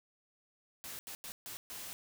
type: noise bursts at uneven times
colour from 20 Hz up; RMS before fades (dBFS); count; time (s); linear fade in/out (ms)
white; -45; 5; 0.84-0.99 / 1.07-1.15 / 1.24-1.32 / 1.46-1.57 / 1.7-1.93; 0
effects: none